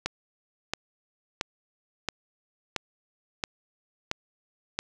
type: click train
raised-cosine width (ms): 0.2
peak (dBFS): -10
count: 8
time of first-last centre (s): 0.06-4.79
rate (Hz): 1.48
effects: none